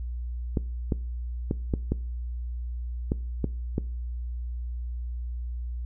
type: clicks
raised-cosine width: 3 ms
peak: -12 dBFS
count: 8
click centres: 0.572 / 0.922 / 1.511 / 1.738 / 1.92 / 3.119 / 3.443 / 3.781 s
effects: noise-tail reverb RT60 0.4 s tail -21 dB re dry + added 60 Hz sine -30 dBFS peak until 5.85 s